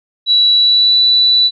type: tone with pitch glide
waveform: sine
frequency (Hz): 3926 to 3962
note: B7 to B7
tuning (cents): -11 to +5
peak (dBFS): -7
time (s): 0.26-1.51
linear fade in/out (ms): 50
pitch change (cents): +16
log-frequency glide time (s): 0.55-0.97
effects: none